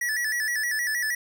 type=tone with vibrato; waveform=square; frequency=1833 Hz; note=A#6; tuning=30 cents flat; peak=-25 dBFS; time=0.01-1.15 s; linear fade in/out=5 ms; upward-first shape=square; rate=6.4 Hz; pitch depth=88 cents each way; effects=none